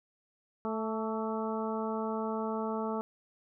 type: harmonic tone with a mistuned harmonic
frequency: 220 Hz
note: A3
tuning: in tune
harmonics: 1 / 2 / 3 / 4 / 5 / 6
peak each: -35 / -36 / -40 / -39 / -42 / -43 dBFS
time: 0.65-3.01 s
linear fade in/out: 0 ms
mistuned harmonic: 5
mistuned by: +41 cents
effects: none